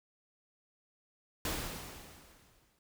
pink noise with exponential decay, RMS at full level -34 dBFS, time 1.45-2.79 s, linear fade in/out 2 ms, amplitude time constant 290 ms, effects none

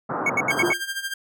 white band-pass noise, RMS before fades -27 dBFS, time 0.09-0.73 s, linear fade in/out 10 ms, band 110 to 1400 Hz, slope 48 dB/octave
triangle tone bursts, 2217 Hz, C#7, in tune, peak -16 dBFS, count 5, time 0.26-0.737 s, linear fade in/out 5 ms, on 37 ms, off 73 ms
sawtooth tone with tremolo, 1594 Hz, G6, 28 cents sharp, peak -21 dBFS, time 0.5-1.14 s, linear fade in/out 5 ms, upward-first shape sine, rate 13 Hz, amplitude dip 75%
sine tone with exponential decay, 349.2 Hz, F4, in tune, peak -15 dBFS, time 0.63-0.82 s, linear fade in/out 5 ms, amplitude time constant 40 ms
effects none

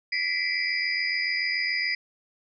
sine tone cluster, 1963 / 2050 / 2330 / 4911 Hz, B6 / C7 / D7 / D#8, -11 / -36 / -14 / -23 cents, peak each -30 dBFS, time 0.12-1.95 s, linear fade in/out 5 ms, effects none

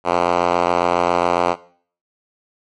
5% pulse tone with band-pass filter, 87.31 Hz, F2, in tune, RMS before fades -17 dBFS, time 0.04-1.56 s, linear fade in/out 50 ms, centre 860 Hz, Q 0.8, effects noise-tail reverb RT60 0.5 s tail -18 dB re dry + MP3 48 kbps

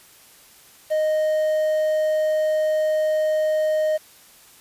triangle tone with quantisation, 620 Hz, D#5, 6 cents flat, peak -16 dBFS, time 0.9-3.98 s, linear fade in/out 20 ms, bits 7, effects white hiss -50 dBFS RMS until 4.6 s + resampled to 32000 Hz

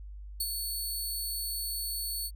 10% pulse tone with ADSR envelope, 4435 Hz, C#8, in tune, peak -21 dBFS, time 0.4-2.31 s, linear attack 5 ms, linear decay 48 ms, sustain -5 dB, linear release 53 ms, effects added 50 Hz sine -41 dBFS peak until 2.35 s

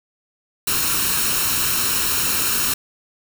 white noise with comb filter, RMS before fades -20 dBFS, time 0.67-2.74 s, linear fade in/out 5 ms, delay 0.73 ms, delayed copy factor +0.6, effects none

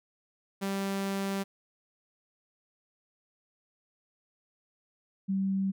sawtooth / sine tone pair in turn, 196 / 193.3 Hz, G3 / G3, 0 / -24 cents, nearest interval unison, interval 24 cents, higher first, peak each -26 dBFS, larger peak neither, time 0.61-1.44 / 5.28-5.72 s, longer first, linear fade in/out 20 ms, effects none

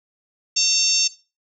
harmonic tone, 906 Hz, A#5, 50 cents flat, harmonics 3 / 4 / 5 / 6 / 7 / 8, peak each -27 / -28 / -26 / -19 / -21 / -28 dBFS, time 0.56-1.08 s, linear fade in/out 10 ms, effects noise-tail reverb RT60 0.3 s tail -18 dB re dry

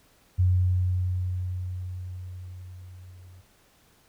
sine tone with level ramp, 91.1 Hz, F#2, 26 cents flat, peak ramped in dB -17 to -46 dBFS, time 0.38-3.42 s, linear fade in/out 20 ms, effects pink hiss -61 dBFS RMS until 4.08 s

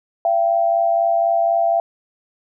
sine tone pair together, 675 / 779 Hz, E5 / G5, +41 / -11 cents, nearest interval major second, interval 248 cents, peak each -15 / -20 dBFS, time 0.25-1.8 s, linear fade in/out 2 ms, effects none

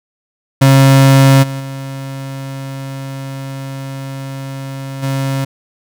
35% pulse tone with level steps, 135.5 Hz, C#3, 39 cents flat, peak -3 / -18 / -21 / -13 dBFS, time 0.61-5.45 s, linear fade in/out 10 ms, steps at 1.42 / 1.59 / 5.02 s, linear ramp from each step 20 ms, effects none

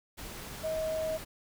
sine tone in noise, 634 Hz, D#5, 32 cents sharp, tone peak -30 dBFS, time 0.63-1.18 s, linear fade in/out 20 ms, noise pink, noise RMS -43 dBFS, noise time 0.17-1.25 s, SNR +10 dB, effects none

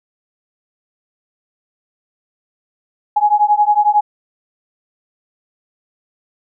sine beating tone pair, 830 / 841 Hz, G#5 / G#5, -1 / +22 cents, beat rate 11 Hz, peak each -13 dBFS, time 3.16-4.01 s, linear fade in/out 10 ms, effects none

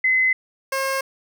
sine / 15% pulse tone pair in turn, 2040 / 537.2 Hz, C7 / C5, -44 / +46 cents, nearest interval octave + major seventh, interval 2310 cents, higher first, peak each -15 dBFS, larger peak neither, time 0.04-0.33 / 0.72-1.01 s, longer neither, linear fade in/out 5 ms, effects none

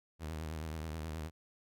sawtooth tone with vibrato, 78.9 Hz, D#2, 25 cents sharp, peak -35 dBFS, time 0.19-1.31 s, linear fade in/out 50 ms, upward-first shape sine, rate 9.4 Hz, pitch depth 80 cents each way, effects none

